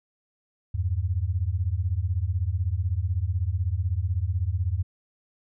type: beating tone pair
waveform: sine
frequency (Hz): 82.41 / 98.41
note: E2 / G2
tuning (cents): 0 / +7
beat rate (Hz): 16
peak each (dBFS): -26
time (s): 0.74-4.83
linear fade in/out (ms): 10
effects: none